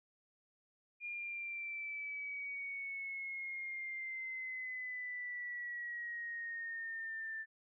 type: exponential sweep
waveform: sine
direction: down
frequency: 2421 to 1772 Hz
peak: -40 dBFS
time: 1-7.46 s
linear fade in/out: 50 ms
effects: none